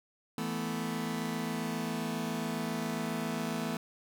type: chord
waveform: sawtooth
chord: E suspended fourth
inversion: none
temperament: just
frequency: 164.81 / 219.8 / 247.2 Hz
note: E3 / A3 / B3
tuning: 0 / -2 / +2 cents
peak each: -34 / -32 / -33 dBFS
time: 0.38-3.77 s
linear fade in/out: 2 ms
effects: none